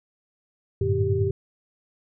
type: tone cluster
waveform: sine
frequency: 94 / 103.6 / 113.6 / 148.1 / 390.9 Hz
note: F#2 / G#2 / A#2 / D3 / G4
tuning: +28 / -4 / -44 / +15 / -5 cents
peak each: -25 / -31 / -26 / -32 / -24 dBFS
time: 0.81-1.31 s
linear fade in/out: 5 ms
effects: none